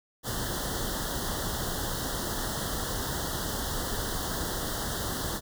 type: band-stop noise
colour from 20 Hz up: pink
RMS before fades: -32 dBFS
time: 0.23-5.41 s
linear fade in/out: 50 ms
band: 1900 to 3000 Hz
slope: 96 dB/octave
effects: none